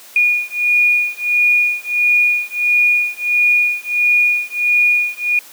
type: beating tone pair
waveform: sine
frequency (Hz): 2443 / 2444.5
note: D#7 / D#7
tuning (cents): -32 / -31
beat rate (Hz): 1.5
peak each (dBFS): -15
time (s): 0.16-5.39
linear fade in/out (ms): 2
effects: white hiss -40 dBFS RMS until 5.52 s + high-pass 300 Hz 12 dB/octave